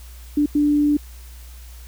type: tone bursts at uneven times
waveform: sine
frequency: 293.7 Hz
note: D4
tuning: in tune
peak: -14 dBFS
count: 2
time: 0.37-0.46 / 0.55-0.97 s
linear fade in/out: 5 ms
effects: added 60 Hz sine -37 dBFS peak until 1.87 s + white hiss -48 dBFS RMS until 1.87 s